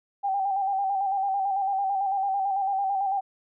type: tone with vibrato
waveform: sine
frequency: 784 Hz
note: G5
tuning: in tune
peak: -23 dBFS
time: 0.23-3.21 s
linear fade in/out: 20 ms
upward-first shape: square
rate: 9 Hz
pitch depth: 41 cents each way
effects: none